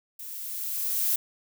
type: noise with level ramp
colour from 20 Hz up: violet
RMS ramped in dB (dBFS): -40 to -24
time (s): 0.19-1.16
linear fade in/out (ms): 5
effects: none